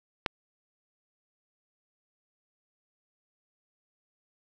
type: click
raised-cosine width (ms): 0.3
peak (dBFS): -10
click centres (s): 0.262
effects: none